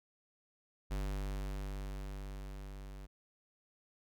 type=tone with level ramp; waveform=square; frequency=49 Hz; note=G1; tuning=in tune; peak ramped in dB=-35 to -47 dBFS; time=0.9-3.07 s; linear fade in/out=20 ms; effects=none